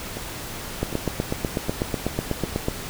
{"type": "two click trains", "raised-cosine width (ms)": 2, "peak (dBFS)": [-17, -9], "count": [4, 16], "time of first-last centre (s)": [[0.17, 2.443], [0.83, 2.684]], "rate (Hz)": [1.32, 8.09], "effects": ["pink hiss -34 dBFS RMS until 2.89 s"]}